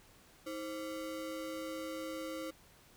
square ring-modulated tone, 423.1 Hz, G#4, 32 cents sharp, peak -37 dBFS, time 0.46-2.51 s, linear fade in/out 10 ms, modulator 104 Hz, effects pink hiss -62 dBFS RMS until 2.96 s

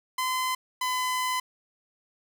sawtooth tone pair in turn, 1025 / 1012.6 Hz, C6 / B5, -36 / +43 cents, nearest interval unison, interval 21 cents, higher first, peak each -22 dBFS, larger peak neither, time 0.18-0.55 / 0.81-1.4 s, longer second, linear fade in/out 5 ms, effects 10-bit

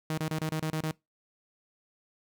sawtooth tone bursts, 157.1 Hz, D#3, 17 cents sharp, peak -25 dBFS, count 8, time 0.1-0.912 s, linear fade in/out 2 ms, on 77 ms, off 28 ms, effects noise-tail reverb RT60 0.2 s tail -23 dB re dry

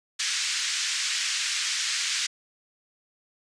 white band-pass noise, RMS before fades -28 dBFS, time 0.19-2.27 s, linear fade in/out 10 ms, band 1600 to 6900 Hz, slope 24 dB/octave, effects resampled to 22050 Hz

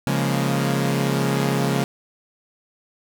sawtooth chord, Bb minor seventh, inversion first, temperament equal, 138.59 / 174.61 / 207.7 / 233.1 Hz, Db3 / F3 / Ab3 / Bb3, 0 / 0 / 0 / 0 cents, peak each -18 / -22 / -23 / -23 dBFS, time 0.07-1.84 s, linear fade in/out 0 ms, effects none

